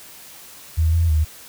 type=tone with pitch steps; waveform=sine; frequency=80.5 / 83.7 / 77.5 Hz; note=E2 / E2 / D#2; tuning=-41 / +27 / -6 cents; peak=-14 dBFS; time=0.77-1.25 s; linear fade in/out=20 ms; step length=160 ms; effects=white hiss -42 dBFS RMS until 1.48 s